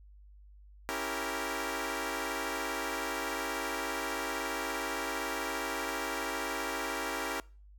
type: chord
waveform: 10% pulse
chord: C# diminished seventh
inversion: none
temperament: equal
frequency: 277.2 / 329.6 / 392 / 466.2 Hz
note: C#4 / E4 / G4 / Bb4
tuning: 0 / 0 / 0 / 0 cents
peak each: -31 / -31 / -31 / -30 dBFS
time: 0.89-7.4 s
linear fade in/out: 0 ms
effects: noise-tail reverb RT60 0.4 s tail -24 dB re dry + added 50 Hz sine -52 dBFS peak until 7.78 s